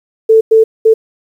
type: tone bursts at uneven times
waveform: sine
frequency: 443.9 Hz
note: A4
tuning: 15 cents sharp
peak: -3 dBFS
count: 3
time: 0.29-0.41 / 0.51-0.64 / 0.85-0.94 s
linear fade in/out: 10 ms
effects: 7-bit